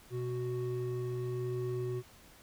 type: tone pair together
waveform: triangle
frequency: 123.65 / 370 Hz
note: B2 / F#4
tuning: +3 / 0 cents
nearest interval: octave + perfect fifth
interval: 1897 cents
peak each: -34 / -34 dBFS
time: 0.1-2.03 s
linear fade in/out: 50 ms
effects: pink hiss -58 dBFS RMS until 2.42 s